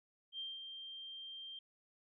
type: tone with ADSR envelope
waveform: sine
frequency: 3170 Hz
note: G7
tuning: 19 cents sharp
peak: -40 dBFS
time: 0.32-1.59 s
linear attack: 69 ms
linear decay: 200 ms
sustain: -6 dB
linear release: 3 ms
effects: none